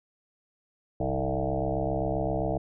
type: tone with frequency modulation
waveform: sine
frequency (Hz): 382.1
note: G4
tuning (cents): -44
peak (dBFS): -25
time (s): 1-2.58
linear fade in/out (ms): 5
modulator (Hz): 67.6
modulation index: 5.2
effects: none